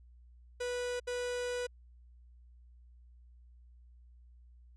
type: tone bursts at uneven times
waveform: 45% pulse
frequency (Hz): 491.2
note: B4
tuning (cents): -9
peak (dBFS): -34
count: 2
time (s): 0.6-1 / 1.07-1.67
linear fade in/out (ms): 10
effects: added 60 Hz sine -55 dBFS peak until 4.76 s + resampled to 22050 Hz